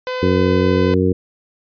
sawtooth tone, 507 Hz, B4, 45 cents sharp, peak -17 dBFS, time 0.07-0.94 s, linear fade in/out 0 ms
harmonic tone, 92.5 Hz, F#2, in tune, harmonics 1 / 2 / 3 / 4 / 5, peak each -19 / -19 / -19 / -19 / -19 dBFS, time 0.22-1.13 s, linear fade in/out 10 ms
effects resampled to 11025 Hz

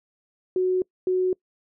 sine tone bursts at uneven times, 369 Hz, F#4, 5 cents flat, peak -19 dBFS, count 2, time 0.56-0.82 / 1.07-1.33 s, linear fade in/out 2 ms, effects noise-tail reverb RT60 0.1 s tail -25 dB re dry

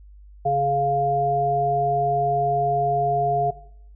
harmonic tone, 140 Hz, C#3, 18 cents sharp, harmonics 1 / 3 / 5, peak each -28 / -26 / -19 dBFS, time 0.45-3.51 s, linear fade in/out 10 ms, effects noise-tail reverb RT60 0.7 s tail -18 dB re dry + added 50 Hz sine -43 dBFS peak until 3.95 s

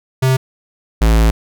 square tone pair in turn, 130.81 / 55.15 Hz, C3 / A1, 0 / +5 cents, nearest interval octave + minor third, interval 1495 cents, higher first, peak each -11 / -9 dBFS, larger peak second, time 0.22-0.37 / 1.01-1.31 s, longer second, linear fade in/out 10 ms, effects none

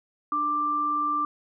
sine tone pair together, 297 / 1180 Hz, D4 / D6, +20 / +8 cents, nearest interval 2 octaves, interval 2388 cents, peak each -35 / -23 dBFS, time 0.32-1.25 s, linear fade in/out 2 ms, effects none

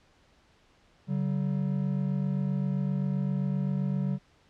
triangle tone pair together, 142.3 / 189.95 Hz, C#3 / F#3, +46 / +46 cents, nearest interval perfect fourth, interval 500 cents, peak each -27 dBFS, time 1.07-4.19 s, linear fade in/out 50 ms, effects pink hiss -63 dBFS RMS until 4.49 s + low-pass 5000 Hz 12 dB/octave

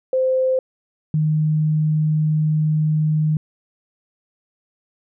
sine tone pair in turn, 519 / 154.3 Hz, C5 / D#3, -14 / -14 cents, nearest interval octave + major sixth, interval 2100 cents, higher first, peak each -15 dBFS, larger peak neither, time 0.13-0.59 / 1.14-3.37 s, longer second, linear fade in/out 2 ms, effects none

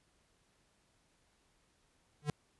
square tone with exponential growth, 148.3 Hz, D3, 17 cents sharp, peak -28 dBFS, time 2.22-2.3 s, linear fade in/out 2 ms, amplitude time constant 17 ms, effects pink hiss -73 dBFS RMS until 2.59 s + resampled to 24000 Hz

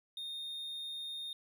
triangle tone, 3676 Hz, A#7, 25 cents flat, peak -38 dBFS, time 0.17-1.33 s, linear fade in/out 2 ms, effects none

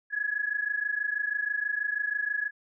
sine tone pair together, 1670 / 1696.2 Hz, G#6 / G#6, +9 / +36 cents, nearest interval unison, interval 27 cents, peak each -30 / -30 dBFS, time 0.1-2.51 s, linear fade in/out 50 ms, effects none

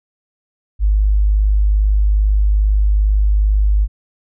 sine tone, 51.2 Hz, G#1, 24 cents flat, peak -10 dBFS, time 0.79-3.88 s, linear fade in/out 50 ms, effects none

